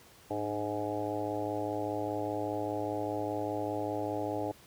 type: harmonic tone with a mistuned harmonic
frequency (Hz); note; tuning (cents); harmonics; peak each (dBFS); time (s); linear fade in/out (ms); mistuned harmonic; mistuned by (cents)
105; G#2; +19; 1 / 3 / 4 / 5 / 6 / 7 / 8; -42 / -37 / -39 / -39 / -39 / -41 / -40; 0.3-4.52; 10; 3; -58
effects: pink hiss -57 dBFS RMS until 4.66 s + high-pass 60 Hz 12 dB/octave